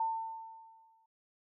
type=tone with exponential decay; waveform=sine; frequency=898 Hz; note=A5; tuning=35 cents sharp; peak=-28 dBFS; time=0-1.06 s; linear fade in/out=5 ms; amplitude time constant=230 ms; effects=none